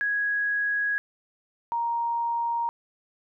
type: tone pair in turn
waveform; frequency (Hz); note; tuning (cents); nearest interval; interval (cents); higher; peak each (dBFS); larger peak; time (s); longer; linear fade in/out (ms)
sine; 1661.2 / 935.6; G#6 / A#5; 0 / +6; minor seventh; 994; first; -23 / -24; first; 0.01-0.98 / 1.72-2.69; neither; 0
effects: none